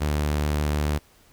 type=tone; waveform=sawtooth; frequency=74.4 Hz; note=D2; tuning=23 cents sharp; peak=-18 dBFS; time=0-0.99 s; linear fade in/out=20 ms; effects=pink hiss -57 dBFS RMS until 1.32 s